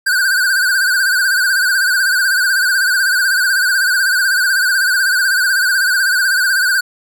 square tone with vibrato, 1524 Hz, G6, 49 cents flat, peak -12 dBFS, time 0.06-6.81 s, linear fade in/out 10 ms, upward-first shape sine, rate 16 Hz, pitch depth 86 cents each way, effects none

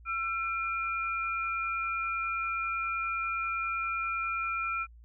sine tone pair together, 1347.5 / 2401 Hz, E6 / D7, +38 / +38 cents, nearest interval minor seventh, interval 1000 cents, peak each -31 / -34 dBFS, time 0.05-4.87 s, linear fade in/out 50 ms, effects added 58 Hz sine -50 dBFS peak until 5.04 s

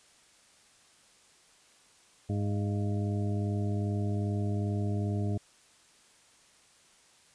harmonic tone with a mistuned harmonic, 102.5 Hz, G#2, 22 cents flat, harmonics 1 / 2 / 3 / 4 / 6 / 7, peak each -29 / -35 / -39 / -41 / -45 / -46 dBFS, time 2.29-5.38 s, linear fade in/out 10 ms, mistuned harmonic 7, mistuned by -49 cents, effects white hiss -61 dBFS RMS until 7.34 s + resampled to 22050 Hz

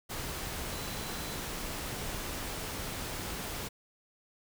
sine tone in noise, 4019 Hz, B7, 30 cents sharp, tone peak -49 dBFS, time 0.71-1.38 s, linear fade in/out 20 ms, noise pink, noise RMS -38 dBFS, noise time 0.09-3.69 s, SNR -14 dB, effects none

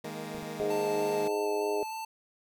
15% pulse chord, D# suspended fourth, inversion none, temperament equal with one note detuned, 157.55 / 207.7 / 233.1 Hz, D#3 / G#3 / A#3, +22 / 0 / 0 cents, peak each -35 dBFS, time 0.04-1.28 s, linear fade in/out 5 ms
clicks, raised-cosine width 3 ms, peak -35 dBFS, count 4, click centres 0.349 / 0.382 / 0.429 / 0.621 s
harmonic tone, 103.83 Hz, G#2, in tune, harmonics 3 / 4 / 5 / 6 / 7, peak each -40 / -29 / -42 / -35 / -42 dBFS, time 0.6-1.83 s, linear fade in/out 0 ms
square tone with vibrato, 882 Hz, A5, 4 cents sharp, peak -36 dBFS, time 0.7-2.05 s, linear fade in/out 5 ms, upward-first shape square, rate 3.3 Hz, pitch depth 10 cents each way
effects none

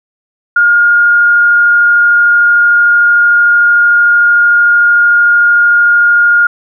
sine tone with frequency modulation, 1420 Hz, F6, 28 cents sharp, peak -4 dBFS, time 0.56-6.47 s, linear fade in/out 5 ms, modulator 33.3 Hz, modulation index 0.26, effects none

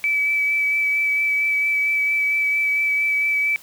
sine tone with vibrato, 2300 Hz, D7, 37 cents flat, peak -17 dBFS, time 0.04-3.56 s, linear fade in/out 0 ms, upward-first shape sine, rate 4.4 Hz, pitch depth 14 cents each way, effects white hiss -46 dBFS RMS until 3.62 s

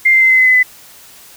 sine tone with pitch steps, 2099 / 2083 / 2068 / 2052 / 2037 / 2022 / 2007 Hz, C7 / C7 / C7 / C7 / C7 / B6 / B6, +5 / -8 / -21 / -34 / -47 / +40 / +27 cents, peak -6 dBFS, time 0.05-0.631 s, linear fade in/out 10 ms, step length 83 ms, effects white hiss -40 dBFS RMS until 1.36 s

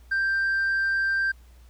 sine tone with tanh clipping, 1576 Hz, G6, 9 cents sharp, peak -22 dBFS, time 0.11-1.32 s, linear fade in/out 10 ms, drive 1 dB, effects added 60 Hz sine -48 dBFS peak until 1.69 s + pink hiss -61 dBFS RMS until 1.69 s

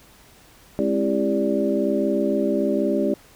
sine tone cluster, 208 / 269.1 / 333.1 / 399.7 / 583 Hz, G#3 / C4 / E4 / G4 / D5, +3 / +49 / +18 / +34 / -13 cents, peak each -25 dBFS, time 0.79-3.14 s, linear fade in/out 0 ms, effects pink hiss -51 dBFS RMS until 3.35 s

